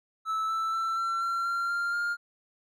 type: tone with pitch steps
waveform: triangle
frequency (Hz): 1309 / 1322.7 / 1336.5 / 1350.5 / 1364.6 / 1378.8 / 1393.3 / 1407.8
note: E6 / E6 / E6 / E6 / F6 / F6 / F6 / F6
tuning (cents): -13 / +5 / +23 / +42 / -41 / -23 / -4 / +13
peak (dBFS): -25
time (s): 0.25-2.17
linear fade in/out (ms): 50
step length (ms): 240
effects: none